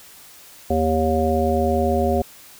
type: harmonic tone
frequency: 79.1 Hz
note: D#2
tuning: 29 cents sharp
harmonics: 1 / 3 / 5 / 7 / 9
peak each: -23 / -23 / -23 / -23 / -23 dBFS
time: 0.7-2.22 s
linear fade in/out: 5 ms
effects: white hiss -45 dBFS RMS until 2.59 s